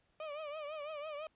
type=tone with vibrato; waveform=35% pulse; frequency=603 Hz; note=D5; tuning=46 cents sharp; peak=-39 dBFS; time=0.2-1.27 s; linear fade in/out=2 ms; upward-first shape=triangle; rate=6 Hz; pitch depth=110 cents each way; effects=pink hiss -75 dBFS RMS until 1.35 s + resampled to 8000 Hz